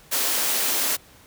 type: high-pass noise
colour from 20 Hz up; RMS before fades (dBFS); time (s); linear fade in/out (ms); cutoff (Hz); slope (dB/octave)
white; -23; 0.11-0.97; 20; 230; 48
effects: pink hiss -51 dBFS RMS until 1.26 s